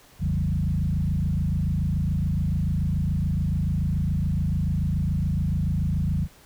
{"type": "tone with frequency modulation", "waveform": "sine", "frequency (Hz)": 117.2, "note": "A#2", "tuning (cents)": 10, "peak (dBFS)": -21, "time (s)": [0.19, 6.28], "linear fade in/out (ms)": 50, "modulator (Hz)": 27, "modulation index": 2.5, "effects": ["pink hiss -53 dBFS RMS until 6.45 s"]}